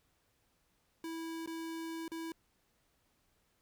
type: tone with dropouts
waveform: square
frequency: 327.5 Hz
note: E4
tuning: 11 cents flat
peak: -40 dBFS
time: 1.04-2.32 s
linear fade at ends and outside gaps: 2 ms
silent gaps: 1.461-1.474 / 2.08-2.117 s
effects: pink hiss -75 dBFS RMS until 3.61 s